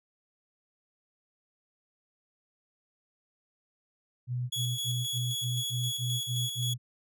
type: tone bursts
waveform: sine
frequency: 123.8 Hz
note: B2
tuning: 5 cents sharp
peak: -29 dBFS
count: 9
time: 4.27-6.78 s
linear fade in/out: 50 ms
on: 230 ms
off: 55 ms
type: tone with tremolo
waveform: sawtooth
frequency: 3362 Hz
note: G#7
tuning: 20 cents sharp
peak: -28 dBFS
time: 4.52-6.74 s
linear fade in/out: 10 ms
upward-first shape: square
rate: 3.8 Hz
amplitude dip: 35%
effects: none